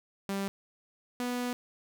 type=tone pair in turn; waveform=sawtooth; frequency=196.8 / 245.9 Hz; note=G3 / B3; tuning=+7 / -7 cents; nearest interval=major third; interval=386 cents; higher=second; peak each=-27 dBFS; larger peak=neither; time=0.29-0.48 / 1.2-1.53 s; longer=second; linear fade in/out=0 ms; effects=none